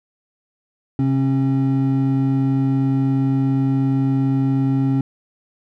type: tone pair together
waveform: triangle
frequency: 133.2 / 270.4 Hz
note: C3 / C#4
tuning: +31 / -43 cents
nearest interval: octave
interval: 1226 cents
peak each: -16 / -16 dBFS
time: 0.99-5.01 s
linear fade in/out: 2 ms
effects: none